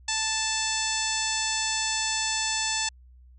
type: harmonic tone with a mistuned harmonic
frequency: 880 Hz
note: A5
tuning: in tune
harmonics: 1 / 2 / 3 / 4 / 5 / 6 / 7 / 8 / 9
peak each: -34 / -34 / -34 / -34 / -34 / -34 / -34 / -34 / -34 dBFS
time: 0.08-2.89 s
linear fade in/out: 5 ms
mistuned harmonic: 8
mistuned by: +28 cents
effects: added 62 Hz sine -49 dBFS peak until 3.38 s